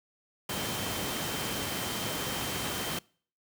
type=tone in noise; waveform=sine; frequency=3124 Hz; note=G7; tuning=7 cents flat; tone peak=-41 dBFS; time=0.49-2.99 s; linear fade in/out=5 ms; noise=pink; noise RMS=-33 dBFS; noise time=0.49-2.99 s; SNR=-11 dB; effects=noise-tail reverb RT60 0.5 s tail -26 dB re dry + high-pass 100 Hz 12 dB/octave